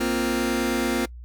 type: chord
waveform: sawtooth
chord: Bb suspended second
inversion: none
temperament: just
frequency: 233.1 / 262.2 / 349.6 Hz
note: Bb3 / C4 / F4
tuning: 0 / +4 / +2 cents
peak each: -22 dBFS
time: 0-1.06 s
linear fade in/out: 10 ms
effects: noise-tail reverb RT60 0.1 s tail -22 dB re dry + added 60 Hz sine -37 dBFS peak until 1.24 s